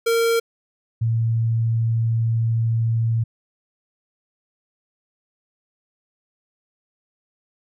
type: tone pair in turn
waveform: square / sine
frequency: 460.7 / 114.15 Hz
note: A#4 / A#2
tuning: -20 / -36 cents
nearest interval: 2 octaves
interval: 2416 cents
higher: first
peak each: -17 dBFS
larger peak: neither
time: 0.06-0.4 / 1.01-3.24 s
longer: second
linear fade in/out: 10 ms
effects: none